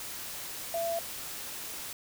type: tone in noise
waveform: sine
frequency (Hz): 673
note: E5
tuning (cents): +36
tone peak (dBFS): -29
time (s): 0.74-0.99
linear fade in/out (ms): 2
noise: white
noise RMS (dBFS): -40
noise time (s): 0-1.93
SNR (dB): +8
effects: none